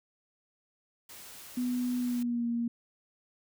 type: noise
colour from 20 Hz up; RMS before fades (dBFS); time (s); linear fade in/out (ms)
white; -48; 1.09-2.23; 5
type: tone with pitch glide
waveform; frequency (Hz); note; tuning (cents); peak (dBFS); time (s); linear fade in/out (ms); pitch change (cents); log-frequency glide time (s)
sine; 247.4 to 235.1; B3 to A#3; +3 to +15; -28; 1.57-2.68; 5; -88; 1.99-2.47
effects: none